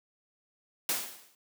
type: noise with exponential decay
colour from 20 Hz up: white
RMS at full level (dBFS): -27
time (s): 0.89-1.35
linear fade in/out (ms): 1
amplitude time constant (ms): 100
effects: high-pass 200 Hz 12 dB/octave